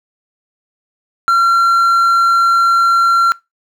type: tone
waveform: triangle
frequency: 1368 Hz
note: F6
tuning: 36 cents flat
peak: -6 dBFS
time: 1.28-3.32 s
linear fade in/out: 0 ms
effects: noise-tail reverb RT60 0.2 s tail -21 dB re dry